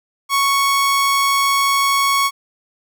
sawtooth tone, 1108.7 Hz, C#6, in tune, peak -10 dBFS, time 0.29-2.31 s, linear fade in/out 50 ms, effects none

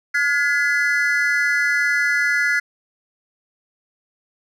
triangle tone cluster, 1434 / 1692 / 2017 Hz, F6 / G#6 / B6, +45 / +32 / +36 cents, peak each -19 dBFS, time 0.14-2.6 s, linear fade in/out 10 ms, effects none

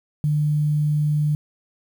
sine tone, 150 Hz, D3, 37 cents sharp, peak -17 dBFS, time 0.24-1.35 s, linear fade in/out 0 ms, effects 8-bit

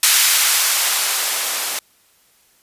violet noise with band-pass filter sweep, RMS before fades -17 dBFS, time 0.03-1.79 s, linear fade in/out 2 ms, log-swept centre 1600 to 430 Hz, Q 0.72, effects white hiss -56 dBFS RMS until 2.62 s + resampled to 32000 Hz

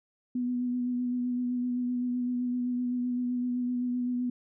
sine tone with vibrato, 246.8 Hz, B3, 1 cent flat, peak -27 dBFS, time 0.35-4.3 s, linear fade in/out 5 ms, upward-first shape sine, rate 7.8 Hz, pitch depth 19 cents each way, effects none

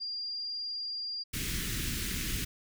sine tone, 4793 Hz, D8, 34 cents sharp, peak -34 dBFS, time 0-1.24 s, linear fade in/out 20 ms
pink band-stop noise, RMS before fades -34 dBFS, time 1.33-2.45 s, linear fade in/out 10 ms, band 320 to 1700 Hz, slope 24 dB/octave
effects none

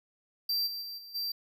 square tone with level steps, 4700 Hz, D8, 1 cent sharp, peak -28 / -36 / -39 / -46 / -32 dBFS, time 0.49-1.32 s, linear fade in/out 5 ms, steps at 0.66 / 0.81 / 0.97 / 1.14 s, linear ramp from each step 20 ms, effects none

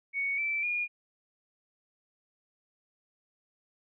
sine tone with pitch steps, 2227 / 2327 / 2431 Hz, C#7 / D7 / D#7, +7 / -17 / -41 cents, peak -28 dBFS, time 0.13-0.88 s, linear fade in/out 50 ms, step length 250 ms, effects none

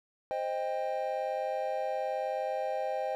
triangle chord, C minor, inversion none, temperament equal with one note detuned, 523.3 / 622.3 / 794 Hz, C5 / Eb5 / G5, 0 / 0 / +22 cents, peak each -33 dBFS, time 0.31-3.15 s, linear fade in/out 0 ms, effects none

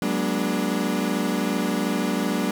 35% pulse chord, G# half-diminished seventh, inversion third, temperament equal with one note detuned, 185 / 207.7 / 240.7 / 293.7 Hz, F#3 / G#3 / B3 / D4, 0 / 0 / -44 / 0 cents, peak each -26 dBFS, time 0.02-2.51 s, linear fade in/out 2 ms, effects none

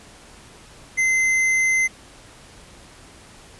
sine tone with hard clipping, 2065 Hz, C7, 23 cents flat, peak -18 dBFS, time 0.97-1.88 s, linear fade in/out 20 ms, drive 9 dB, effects pink hiss -46 dBFS RMS until 3.59 s + resampled to 24000 Hz

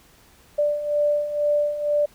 sine beating tone pair, 587.3 / 589.4 Hz, D5 / D5, 0 / +6 cents, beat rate 2.1 Hz, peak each -26 / -20 dBFS, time 0.58-2.06 s, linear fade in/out 10 ms, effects pink hiss -54 dBFS RMS until 2.14 s

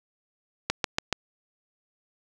click train, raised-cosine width 0.2 ms, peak -6 dBFS, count 4, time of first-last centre 0.7-1.127 s, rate 7.03 Hz, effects none

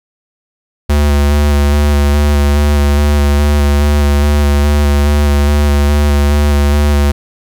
square tone with vibrato, 72.6 Hz, D2, 19 cents flat, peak -8 dBFS, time 0.89-7.12 s, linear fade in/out 10 ms, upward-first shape square, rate 2.4 Hz, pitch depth 17 cents each way, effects 8-bit

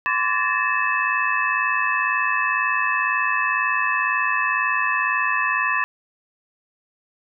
sine tone cluster, 1028 / 1146 / 1710 / 1812 / 2611 Hz, C6 / D6 / A6 / A#6 / E7, -31 / -43 / -50 / -50 / -17 cents, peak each -25 dBFS, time 0.06-5.84 s, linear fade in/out 0 ms, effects none

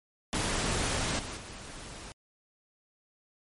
pink noise with level steps, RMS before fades -30 / -39 / -44 dBFS, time 0.33-2.12 s, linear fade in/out 0 ms, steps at 1.19 / 1.37 s, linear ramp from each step 2 ms, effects MP3 48 kbps

